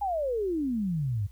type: exponential sweep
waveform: sine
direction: down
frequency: 841 to 94.4 Hz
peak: -26 dBFS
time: 0.01-1.27 s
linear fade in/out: 10 ms
effects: added 60 Hz sine -46 dBFS peak until 1.31 s + white hiss -66 dBFS RMS until 1.31 s